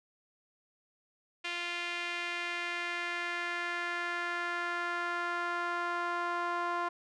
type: tone with band-pass filter sweep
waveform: sawtooth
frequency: 347.9 Hz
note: F4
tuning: 7 cents flat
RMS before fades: -35 dBFS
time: 1.44-6.89 s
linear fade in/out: 10 ms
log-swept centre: 2600 to 1100 Hz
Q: 2.2
effects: resampled to 22050 Hz